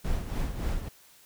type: noise with tremolo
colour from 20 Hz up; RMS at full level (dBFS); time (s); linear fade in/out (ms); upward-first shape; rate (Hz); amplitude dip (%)
brown; -28; 0.04-0.89; 10; sine; 3.5; 60
effects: white hiss -57 dBFS RMS until 1.25 s